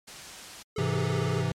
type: noise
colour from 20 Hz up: white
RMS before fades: -42 dBFS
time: 0.07-0.63 s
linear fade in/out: 10 ms
type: tone with vibrato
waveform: square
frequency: 415.3 Hz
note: G#4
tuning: in tune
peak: -33 dBFS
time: 0.76-1.42 s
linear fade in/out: 5 ms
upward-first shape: triangle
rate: 18 Hz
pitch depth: 120 cents each way
type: chord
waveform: square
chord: Ab augmented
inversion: none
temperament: equal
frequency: 103.83 / 130.81 / 164.81 Hz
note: Ab2 / C3 / E3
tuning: 0 / 0 / 0 cents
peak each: -33 / -30 / -31 dBFS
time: 0.78-1.52 s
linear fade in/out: 5 ms
effects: low-pass 8000 Hz 12 dB/octave + MP3 96 kbps